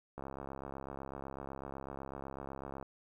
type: click train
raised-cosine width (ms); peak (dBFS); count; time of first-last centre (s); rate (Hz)
1; -29; 181; 0.18-2.827; 68
effects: 11-bit